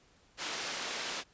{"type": "band-pass noise", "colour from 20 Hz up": "white", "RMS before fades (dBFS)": -38, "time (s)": [0.37, 1.24], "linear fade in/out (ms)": 50, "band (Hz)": [260, 5100], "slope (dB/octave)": 12, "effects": ["pink hiss -65 dBFS RMS until 1.33 s", "resampled to 16000 Hz"]}